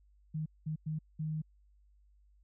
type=tone bursts at uneven times; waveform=sine; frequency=155.56 Hz; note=D#3; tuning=in tune; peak=-33 dBFS; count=4; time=0.34-0.46 / 0.66-0.76 / 0.86-0.99 / 1.19-1.42 s; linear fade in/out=10 ms; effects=added 50 Hz sine -62 dBFS peak until 2.43 s